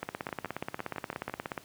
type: two click trains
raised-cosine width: 0.5 ms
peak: -18 / -22 dBFS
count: 27 / 7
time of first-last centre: 0.03-1.578 / 0.29-1.297 s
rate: 16.8 / 5.96 Hz
effects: pink hiss -55 dBFS RMS until 1.64 s + high-pass 100 Hz 12 dB/octave